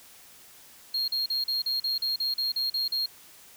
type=tone bursts; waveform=triangle; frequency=4241 Hz; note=C8; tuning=23 cents sharp; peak=-24 dBFS; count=12; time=0.94-3.06 s; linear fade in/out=5 ms; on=140 ms; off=40 ms; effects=white hiss -52 dBFS RMS until 3.56 s